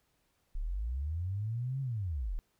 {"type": "linear two-way sweep", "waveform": "sine", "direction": "up then down", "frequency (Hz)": [31.04, 137.9, 31.04], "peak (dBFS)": -32, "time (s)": [0.55, 2.39], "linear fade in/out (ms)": 0, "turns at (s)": 1.81, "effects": ["pink hiss -75 dBFS RMS until 2.59 s"]}